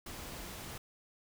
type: noise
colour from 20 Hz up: pink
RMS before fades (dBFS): -45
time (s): 0.06-0.78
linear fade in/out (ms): 5
effects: none